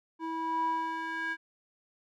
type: tone with band-pass filter sweep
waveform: square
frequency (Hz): 325.7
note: E4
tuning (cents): -21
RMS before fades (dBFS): -33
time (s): 0.19-1.37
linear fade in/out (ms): 50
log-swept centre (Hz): 690 to 1700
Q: 4.6
effects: none